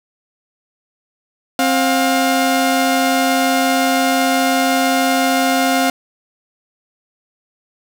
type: tone pair together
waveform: sawtooth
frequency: 264.9 / 709 Hz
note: C4 / F5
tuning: +22 / +26 cents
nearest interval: octave + perfect fourth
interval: 1704 cents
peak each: -12 dBFS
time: 1.59-5.9 s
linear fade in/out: 2 ms
effects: none